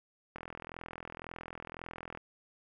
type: click train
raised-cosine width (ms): 0.5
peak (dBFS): -27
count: 77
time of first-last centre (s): 0.36-2.174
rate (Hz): 41.9
effects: none